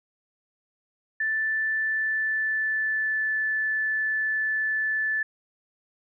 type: tone with pitch glide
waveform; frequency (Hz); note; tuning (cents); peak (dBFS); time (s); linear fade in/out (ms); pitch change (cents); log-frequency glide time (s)
sine; 1760 to 1745.8; A6 to A6; 0 to -14; -23; 1.2-5.23; 5; -14; 1.77-3.36
effects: none